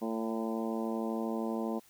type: harmonic tone with a mistuned harmonic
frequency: 112.7 Hz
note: A2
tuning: 42 cents sharp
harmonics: 2 / 3 / 4 / 5 / 6 / 7 / 8 / 9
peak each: -34 / -38 / -40 / -42 / -44 / -45 / -46 / -47 dBFS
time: 0.01-1.8 s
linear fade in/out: 20 ms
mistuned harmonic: 7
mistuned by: -24 cents
effects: white hiss -62 dBFS RMS until 1.89 s